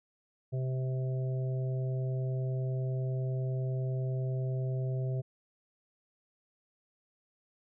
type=harmonic tone; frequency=130 Hz; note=C3; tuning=11 cents flat; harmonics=1 / 3 / 4 / 5; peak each=-30 / -42 / -47 / -45 dBFS; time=0.52-5.22 s; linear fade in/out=20 ms; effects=none